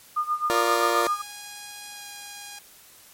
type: tone with tremolo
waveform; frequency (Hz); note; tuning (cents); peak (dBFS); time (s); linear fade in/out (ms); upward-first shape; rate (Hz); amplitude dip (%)
sine; 1217; D#6; -39; -20; 0.16-1.22; 10; sine; 7.6; 85
type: chord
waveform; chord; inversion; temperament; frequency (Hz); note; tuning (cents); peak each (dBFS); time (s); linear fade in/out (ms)
20% pulse; Bb major; second; just; 349.6 / 466.2 / 582.7; F4 / Bb4 / D5; +2 / 0 / -14; -21; 0.5-1.07; 0
type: tone with pitch glide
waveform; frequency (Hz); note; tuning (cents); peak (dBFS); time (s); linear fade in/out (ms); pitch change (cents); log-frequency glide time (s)
5% pulse; 823 to 816.8; G#5 to G#5; -16 to -29; -26; 1.04-2.59; 5; -13; 1.91-2.05
effects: white hiss -51 dBFS RMS until 3.13 s + MP3 64 kbps